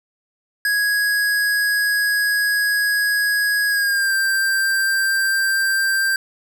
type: tone with pitch glide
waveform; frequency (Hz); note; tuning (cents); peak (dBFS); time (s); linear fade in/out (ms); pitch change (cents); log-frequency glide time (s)
square; 1661.2 to 1576.1; G#6 to G6; 0 to +9; -17; 0.65-6.16; 2; -91; 3.68-4.13
effects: none